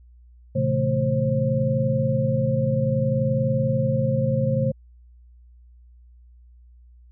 sine tone cluster, 115.1 / 135.7 / 166.8 / 219.3 / 531 Hz, A#2 / C#3 / E3 / A3 / C5, -22 / -36 / +21 / -6 / +25 cents, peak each -26 / -23 / -31 / -27 / -24 dBFS, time 0.55-4.72 s, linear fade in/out 10 ms, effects added 60 Hz sine -47 dBFS peak until 7.11 s

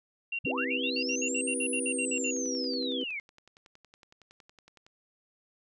sine tone bursts, 2755 Hz, F7, 24 cents flat, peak -30 dBFS, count 16, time 0.32-2.309 s, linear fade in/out 5 ms, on 69 ms, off 59 ms
sine linear two-way sweep, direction up then down, 57 to 10250 to 2085 Hz, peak -33 dBFS, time 0.44-3.2 s, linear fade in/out 10 ms, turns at 1.66 s
sine chord, C major seventh, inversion none, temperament just, 261.6 / 327 / 392.4 / 490.5 Hz, C4 / E4 / G4 / B4, 0 / -14 / +2 / -12 cents, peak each -34 / -40 / -40 / -36 dBFS, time 0.46-3.04 s, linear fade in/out 5 ms
click train, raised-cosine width 0.2 ms, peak -37 dBFS, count 30, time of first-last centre 2.18-4.865 s, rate 10.8 Hz
effects none

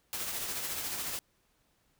white noise with tremolo, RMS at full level -35 dBFS, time 0.13-1.19 s, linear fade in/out 0 ms, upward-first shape sine, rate 14 Hz, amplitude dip 35%, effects pink hiss -72 dBFS RMS until 1.99 s

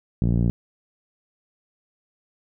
5% pulse tone with low-pass filter, 58.3 Hz, A#1, 1 cent sharp, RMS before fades -20 dBFS, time 0.22-0.5 s, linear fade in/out 0 ms, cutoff 160 Hz, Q 1.4, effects none

